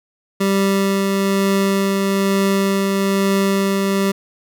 25% pulse tone with tremolo, 195.9 Hz, G3, 1 cent flat, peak -10 dBFS, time 0.4-4.12 s, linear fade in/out 10 ms, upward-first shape triangle, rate 1.1 Hz, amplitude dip 25%, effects none

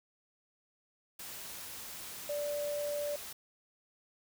sine tone in noise, 584 Hz, D5, 10 cents flat, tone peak -33 dBFS, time 2.29-3.16 s, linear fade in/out 5 ms, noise white, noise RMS -45 dBFS, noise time 1.19-3.33 s, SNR +9 dB, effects none

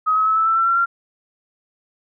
sine tone with pitch steps, 1266 / 1281.5 / 1297.1 / 1312.9 / 1328.9 / 1345.2 / 1361.6 / 1378.2 Hz, D#6 / E6 / E6 / E6 / E6 / E6 / F6 / F6, +30 / -49 / -28 / -7 / +14 / +35 / -44 / -23 cents, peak -14 dBFS, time 0.06-0.86 s, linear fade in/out 20 ms, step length 100 ms, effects none

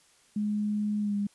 sine tone with pitch glide, 209.2 to 203.1 Hz, G#3 to G#3, +13 to -38 cents, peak -26 dBFS, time 0.36-1.27 s, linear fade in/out 5 ms, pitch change -51 cents, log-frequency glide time 1-1.15 s, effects white hiss -62 dBFS RMS until 1.34 s + resampled to 24000 Hz

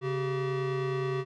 square tone pair together, 137.5 / 382.9 Hz, C#3 / G4, -14 / -41 cents, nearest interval octave + tritone, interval 1773 cents, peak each -33 / -31 dBFS, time 0.01-1.25 s, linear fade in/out 50 ms, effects low-pass 3000 Hz 12 dB/octave

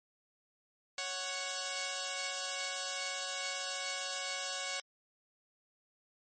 5% pulse tone pair together, 554.4 / 740 Hz, C#5 / F#5, 0 / 0 cents, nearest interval perfect fourth, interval 500 cents, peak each -27 / -28 dBFS, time 0.98-4.8 s, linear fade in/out 2 ms, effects MP3 32 kbps

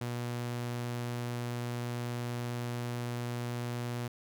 sawtooth tone, 120.6 Hz, B2, 41 cents flat, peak -30 dBFS, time 0.01-4.08 s, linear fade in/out 5 ms, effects none

